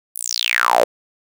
sawtooth tone with high-pass filter sweep, 59.4 Hz, A#1, 33 cents sharp, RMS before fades -18 dBFS, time 0.15-0.84 s, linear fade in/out 5 ms, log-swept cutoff 12000 to 510 Hz, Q 8.4, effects none

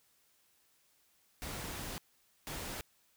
pink noise bursts at uneven times, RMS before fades -42 dBFS, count 2, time 1.42-1.98 / 2.47-2.81 s, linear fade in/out 0 ms, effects white hiss -71 dBFS RMS until 3.16 s

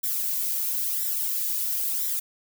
violet noise with flanger, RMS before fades -27 dBFS, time 0.03-2.2 s, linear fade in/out 10 ms, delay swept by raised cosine 0.54 to 2.44 ms, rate 0.99 Hz, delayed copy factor +0.6, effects none

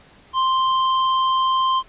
sine tone with hard clipping, 1046.5 Hz, C6, in tune, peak -18 dBFS, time 0.33-1.83 s, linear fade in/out 50 ms, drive 15 dB, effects pink hiss -50 dBFS RMS until 1.88 s + resampled to 8000 Hz

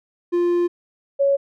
triangle / sine tone pair in turn, 349.2 / 556.6 Hz, F4 / C#5, 0 / +7 cents, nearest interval minor sixth, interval 807 cents, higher second, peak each -14 dBFS, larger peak neither, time 0.32-0.68 / 1.19-1.37 s, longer first, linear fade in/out 20 ms, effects none

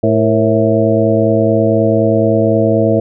harmonic tone with a mistuned harmonic, 109.5 Hz, A2, 8 cents flat, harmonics 1 / 2 / 3 / 4 / 5 / 6, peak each -16 / -16 / -16 / -16 / -16 / -16 dBFS, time 0.03-3 s, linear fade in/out 5 ms, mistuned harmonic 4, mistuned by +98 cents, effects none

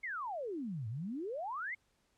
sine exponential two-way sweep, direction down then up, 2217 to 103.83 to 2217 Hz, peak -37 dBFS, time 0.03-1.75 s, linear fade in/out 10 ms, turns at 0.88 s, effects pink hiss -75 dBFS RMS until 2.17 s + low-pass 10000 Hz 12 dB/octave

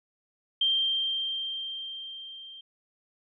sine tone with level ramp, 3164 Hz, G7, 15 cents sharp, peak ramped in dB -21 to -43 dBFS, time 0.61-2.61 s, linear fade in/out 5 ms, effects none

